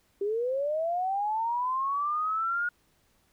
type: linear sweep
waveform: sine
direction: up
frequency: 390 to 1444 Hz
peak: -26 dBFS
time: 0.21-2.69 s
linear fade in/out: 5 ms
effects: pink hiss -68 dBFS RMS until 3.32 s